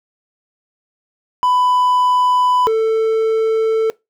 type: tone pair in turn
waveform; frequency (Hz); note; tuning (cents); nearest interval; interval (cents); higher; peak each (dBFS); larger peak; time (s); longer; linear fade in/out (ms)
triangle; 997 / 444.1; B5 / A4; +16 / +16; octave + major second; 1400; first; -10; neither; 1.43-2.67 / 2.67-3.9; first; 0
effects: noise-tail reverb RT60 0.2 s tail -22 dB re dry